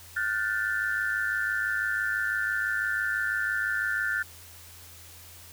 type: tone cluster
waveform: sine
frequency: 1422 / 1528 / 1763 Hz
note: F6 / G6 / A6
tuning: +31 / -45 / +3 cents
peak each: -30 dBFS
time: 0.16-4.23 s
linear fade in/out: 10 ms
effects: added 86 Hz sine -52 dBFS peak until 5.52 s + white hiss -49 dBFS RMS until 5.52 s